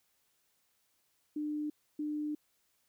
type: tone bursts at uneven times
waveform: sine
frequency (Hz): 299.8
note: D4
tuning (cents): +36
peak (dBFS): -33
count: 2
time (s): 1.36-1.7 / 1.99-2.35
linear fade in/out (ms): 5
effects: white hiss -75 dBFS RMS until 2.88 s